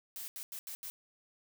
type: noise bursts at uneven times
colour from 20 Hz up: blue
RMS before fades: -43 dBFS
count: 5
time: 0.16-0.28 / 0.36-0.43 / 0.52-0.59 / 0.67-0.75 / 0.83-0.9 s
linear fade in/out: 0 ms
effects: none